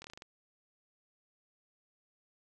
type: slowing click train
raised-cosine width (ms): 0.2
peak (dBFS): -30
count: 7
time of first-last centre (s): 0.02-0.221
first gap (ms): 23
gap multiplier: 1.15
effects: none